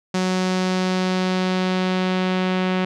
sawtooth tone with low-pass filter sweep, 185 Hz, F#3, in tune, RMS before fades -21 dBFS, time 0.14-2.85 s, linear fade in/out 5 ms, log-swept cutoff 6100 to 3000 Hz, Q 1.4, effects none

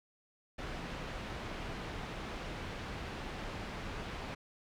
pink low-pass noise, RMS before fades -42 dBFS, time 0.58-4.35 s, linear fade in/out 10 ms, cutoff 3200 Hz, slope 12 dB/octave, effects none

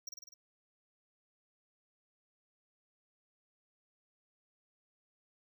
square tone with echo, 5650 Hz, F8, 19 cents sharp, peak -40 dBFS, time 0.07-0.09 s, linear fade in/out 5 ms, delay 50 ms, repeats 5, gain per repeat -3 dB, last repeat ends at 0.34 s, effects none

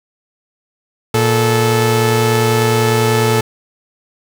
sawtooth tone pair together, 116.54 / 436.1 Hz, A#2 / A4, 0 / -15 cents, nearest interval octave + major seventh, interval 2285 cents, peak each -10 dBFS, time 1.14-3.41 s, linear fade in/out 5 ms, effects none

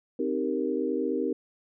sine chord, C minor seventh, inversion none, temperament equal, 261.6 / 311.1 / 392 / 466.2 Hz, C4 / Eb4 / G4 / Bb4, 0 / 0 / 0 / 0 cents, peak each -31 dBFS, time 0.19-1.33 s, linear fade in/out 5 ms, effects none

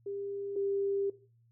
sine tone pair in turn, 399.6 / 396.8 Hz, G4 / G4, +33 / +21 cents, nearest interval unison, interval 12 cents, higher first, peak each -35 / -29 dBFS, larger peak second, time 0.06-0.56 / 0.56-1.1 s, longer second, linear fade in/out 5 ms, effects noise-tail reverb RT60 0.4 s tail -17 dB re dry + added 116 Hz sine -63 dBFS peak until 1.51 s

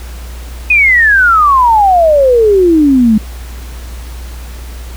sine exponential sweep, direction down, 2522 to 209 Hz, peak -4 dBFS, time 0.7-3.18 s, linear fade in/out 5 ms, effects added 60 Hz sine -23 dBFS peak until 4.96 s + pink hiss -34 dBFS RMS until 4.96 s

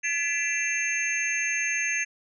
sine tone cluster, 1711 / 2010 / 2364 / 2686 / 6360 Hz, A6 / B6 / D7 / E7 / G8, -49 / +30 / +11 / +32 / +24 cents, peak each -31 dBFS, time 0.03-2.05 s, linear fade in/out 20 ms, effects none

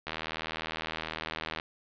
click train, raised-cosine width 0.3 ms, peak -18 dBFS, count 123, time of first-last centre 0.07-1.599 s, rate 79.8 Hz, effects resampled to 11025 Hz + 8-bit

